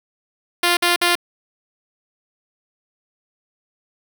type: tone bursts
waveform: 5% pulse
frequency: 349.2 Hz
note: F4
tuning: in tune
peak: -3 dBFS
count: 3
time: 0.63-1.154 s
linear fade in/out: 5 ms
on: 140 ms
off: 52 ms
effects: none